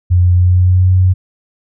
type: tone with pitch glide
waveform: sine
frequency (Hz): 89.2 to 92.35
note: F2 to F#2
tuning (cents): +37 to -3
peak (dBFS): -6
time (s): 0.1-1.14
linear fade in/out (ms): 20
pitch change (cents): +60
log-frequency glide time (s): 0.34-0.91
effects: none